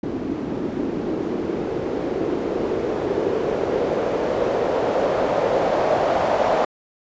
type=noise with low-pass filter sweep; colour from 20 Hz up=blue; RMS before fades=-22 dBFS; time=0.03-6.65 s; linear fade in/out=5 ms; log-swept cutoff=290 to 660 Hz; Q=2.8; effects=resampled to 16000 Hz